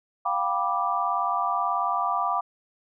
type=chord; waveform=sine; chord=G dominant seventh; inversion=third; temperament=just; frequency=705.6 / 784 / 980 / 1176 Hz; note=F5 / G5 / B5 / D6; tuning=+18 / 0 / -14 / +2 cents; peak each=-29 / -30 / -29 / -26 dBFS; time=0.25-2.41 s; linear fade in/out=10 ms; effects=none